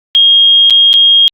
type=tone with dropouts; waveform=sine; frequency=3248 Hz; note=G#7; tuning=39 cents flat; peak=-3 dBFS; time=0.15-1.28 s; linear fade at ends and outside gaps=0 ms; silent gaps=0.699-0.706 / 0.931-0.939 s; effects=Opus 48 kbps